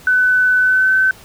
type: tone with pitch glide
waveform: sine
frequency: 1503 to 1530.2 Hz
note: F#6 to G6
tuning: +27 to -42 cents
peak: -10 dBFS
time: 0.07-1.11 s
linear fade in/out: 2 ms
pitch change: +31 cents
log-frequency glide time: 0.6-0.94 s
effects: pink hiss -42 dBFS RMS until 1.24 s